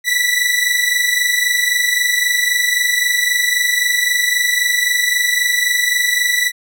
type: tone pair together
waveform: sawtooth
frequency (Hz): 1951.7 / 1975.5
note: B6 / B6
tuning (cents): -21 / 0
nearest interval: unison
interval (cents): 21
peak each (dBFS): -13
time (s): 0.04-6.52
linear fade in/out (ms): 50
effects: none